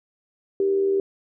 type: tone with amplitude modulation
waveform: sine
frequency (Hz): 392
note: G4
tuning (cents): 0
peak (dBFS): -16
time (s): 0.6-1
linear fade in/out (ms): 2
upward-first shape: sine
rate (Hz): 81.1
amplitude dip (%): 45
effects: none